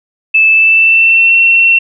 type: tone with pitch glide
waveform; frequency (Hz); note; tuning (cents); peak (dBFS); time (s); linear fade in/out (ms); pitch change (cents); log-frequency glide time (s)
sine; 2626 to 2712; E7 to E7; -7 to +49; -4; 0.34-1.79; 10; +56; 0.49-1.35
effects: none